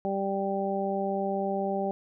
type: harmonic tone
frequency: 196 Hz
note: G3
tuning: in tune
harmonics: 1 / 2 / 3 / 4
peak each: -32 / -32 / -32 / -32 dBFS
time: 0.05-1.91 s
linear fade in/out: 0 ms
effects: none